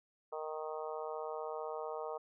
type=harmonic tone; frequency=155.56 Hz; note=D#3; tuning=in tune; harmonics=3 / 4 / 5 / 6 / 7 / 8; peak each=-42 / -44 / -46 / -48 / -49 / -50 dBFS; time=0.32-2.18 s; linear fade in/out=10 ms; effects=none